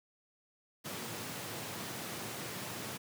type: high-pass noise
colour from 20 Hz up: pink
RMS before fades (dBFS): -42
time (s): 0.84-2.98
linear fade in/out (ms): 20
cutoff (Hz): 100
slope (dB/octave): 48
effects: none